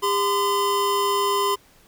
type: tone pair together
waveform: square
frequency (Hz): 401.8 / 1023.3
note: G4 / C6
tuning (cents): +43 / -39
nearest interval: octave + major third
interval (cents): 1618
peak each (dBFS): -24 / -22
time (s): 0.02-1.56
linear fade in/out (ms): 20
effects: pink hiss -55 dBFS RMS until 1.87 s